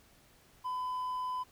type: tone with hard clipping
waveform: triangle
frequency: 1007 Hz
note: B5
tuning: 33 cents sharp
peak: -34 dBFS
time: 0.64-1.44 s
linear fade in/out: 20 ms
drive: 5 dB
effects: pink hiss -63 dBFS RMS until 1.51 s